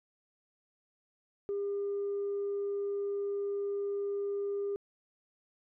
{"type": "tone", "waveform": "sine", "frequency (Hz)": 402.3, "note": "G4", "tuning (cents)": 45, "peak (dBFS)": -30, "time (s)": [1.49, 4.76], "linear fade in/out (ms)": 0, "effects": ["tanh soft clip ceiling -28 dBFS"]}